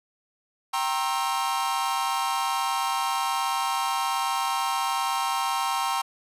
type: chord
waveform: 45% pulse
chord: C dominant seventh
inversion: second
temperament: equal with one note detuned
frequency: 784 / 932.3 / 1071 / 1318.5 Hz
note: G5 / Bb5 / C6 / E6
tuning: 0 / 0 / +40 / 0 cents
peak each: -30 / -29 / -29 / -33 dBFS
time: 0.73-6.02 s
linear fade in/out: 10 ms
effects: resampled to 32000 Hz